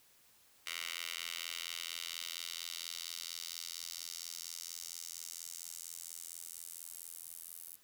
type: tone with high-pass filter sweep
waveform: 10% pulse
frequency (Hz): 84.3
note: E2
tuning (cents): +39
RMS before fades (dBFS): -45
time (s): 0.66-7.76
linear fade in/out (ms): 10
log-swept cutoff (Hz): 2400 to 11000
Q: 1.6
effects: white hiss -66 dBFS RMS until 7.83 s